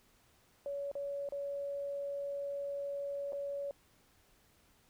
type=tone with dropouts; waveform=sine; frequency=564 Hz; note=C#5; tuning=30 cents sharp; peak=-36 dBFS; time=0.66-3.71 s; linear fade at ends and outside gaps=1 ms; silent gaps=0.915-0.953 / 1.289-1.322 / 3.323-3.331 s; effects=pink hiss -68 dBFS RMS until 4.89 s